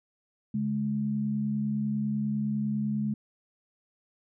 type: tone pair together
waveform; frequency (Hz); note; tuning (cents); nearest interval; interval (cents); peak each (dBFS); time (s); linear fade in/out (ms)
sine; 140.7 / 210.7; C#3 / G#3; +26 / +25; perfect fifth; 699; -33 / -27; 0.54-3.14; 5
effects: none